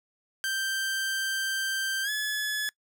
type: tone with pitch glide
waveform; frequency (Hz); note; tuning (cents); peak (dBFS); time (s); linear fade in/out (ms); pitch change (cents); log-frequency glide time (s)
sawtooth; 1568 to 1709.9; G6 to A6; 0 to -50; -24; 0.44-2.69; 0; +150; 2.03-2.1
effects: noise-tail reverb RT60 0.1 s tail -25 dB re dry